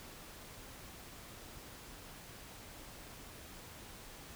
silence, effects pink hiss -52 dBFS RMS until 4.35 s

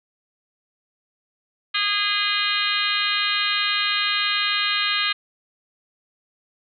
harmonic tone with a mistuned harmonic, 410.7 Hz, G#4, 19 cents flat, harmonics 3 / 4 / 5 / 6 / 7 / 8 / 9 / 10, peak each -28 / -28 / -28 / -28 / -28 / -28 / -28 / -28 dBFS, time 1.74-5.13 s, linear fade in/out 10 ms, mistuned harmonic 8, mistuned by -46 cents, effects none

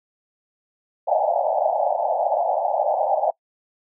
white band-pass noise, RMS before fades -21 dBFS, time 1.07-3.31 s, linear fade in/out 10 ms, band 560 to 840 Hz, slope 96 dB/octave, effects noise-tail reverb RT60 0.1 s tail -24 dB re dry

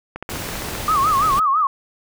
click train, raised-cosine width 0.5 ms, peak -14 dBFS, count 10, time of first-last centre 0.16-0.752 s, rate 15.2 Hz
pink noise, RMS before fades -28 dBFS, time 0.29-1.4 s, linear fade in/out 10 ms
sine tone with vibrato, 1174.7 Hz, D6, in tune, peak -14 dBFS, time 0.88-1.67 s, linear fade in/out 2 ms, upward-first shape sine, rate 6 Hz, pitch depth 160 cents each way
effects none

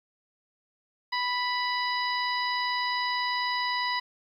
harmonic tone, 987.8 Hz, B5, in tune, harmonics 1 / 2 / 3 / 4 / 5, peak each -29 / -31 / -39 / -36 / -35 dBFS, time 1.12-4 s, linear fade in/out 10 ms, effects 10-bit

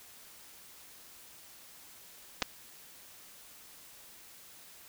clicks, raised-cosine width 0.2 ms, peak -12 dBFS, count 2, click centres 2.421 / 2.425 s, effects white hiss -54 dBFS RMS until 4.88 s

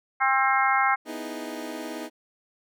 harmonic tone, 266.4 Hz, C4, 31 cents sharp, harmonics 3 / 4 / 5 / 6 / 7 / 8, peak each -24 / -26 / -25 / -28 / -33 / -27 dBFS, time 0.2-0.96 s, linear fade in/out 20 ms
25% pulse chord, E major seventh, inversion second, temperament equal, 246.9 / 311.1 / 329.6 / 415.3 Hz, B3 / D#4 / E4 / G#4, 0 / 0 / 0 / 0 cents, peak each -35 / -32 / -37 / -37 dBFS, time 1.05-2.1 s, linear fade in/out 50 ms
effects none

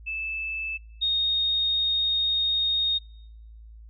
sine tone pair in turn, 2628 / 3712 Hz, E7 / A#7, -6 / -8 cents, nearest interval tritone, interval 598 cents, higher second, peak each -28 / -21 dBFS, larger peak second, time 0.06-0.78 / 1.01-2.99 s, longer second, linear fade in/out 20 ms, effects noise-tail reverb RT60 0.9 s tail -26 dB re dry + added 55 Hz sine -43 dBFS peak until 3.89 s

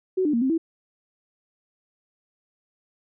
sine tone with pitch steps, 373.9 / 298.7 / 233.6 / 263.6 / 327.3 Hz, F#4 / D4 / A#3 / C4 / E4, +18 / +29 / +4 / +13 / -12 cents, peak -19 dBFS, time 0.17-0.58 s, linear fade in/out 10 ms, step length 82 ms, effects none

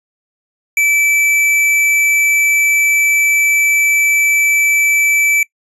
sine tone with tanh clipping, 2315 Hz, D7, 25 cents flat, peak -11 dBFS, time 0.77-5.43 s, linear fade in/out 2 ms, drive 17 dB, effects noise-tail reverb RT60 0.1 s tail -23 dB re dry + resampled to 32000 Hz

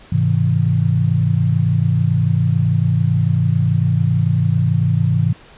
sine chord, Ab augmented, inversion none, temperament equal with one note detuned, 103.83 / 130.81 / 161.89 Hz, Ab2 / C3 / E3, 0 / 0 / -31 cents, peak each -17 dBFS, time 0.12-5.33 s, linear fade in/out 5 ms, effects pink hiss -44 dBFS RMS until 5.57 s + resampled to 8000 Hz

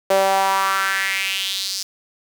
sawtooth tone with high-pass filter sweep, 193.4 Hz, G3, 23 cents flat, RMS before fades -20 dBFS, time 0.1-1.83 s, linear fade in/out 5 ms, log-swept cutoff 540 to 5300 Hz, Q 3.7, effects 7-bit

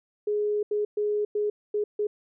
sine tone bursts at uneven times, 417.6 Hz, G#4, 10 cents sharp, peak -23 dBFS, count 6, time 0.27-0.63 / 0.71-0.85 / 0.97-1.25 / 1.35-1.5 / 1.74-1.84 / 1.99-2.07 s, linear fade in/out 5 ms, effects none

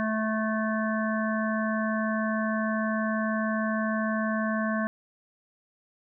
harmonic tone, 218.4 Hz, A3, 13 cents flat, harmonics 1 / 3 / 5 / 7 / 8, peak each -27 / -32 / -34 / -35 / -36 dBFS, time 0-4.87 s, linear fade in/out 0 ms, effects none

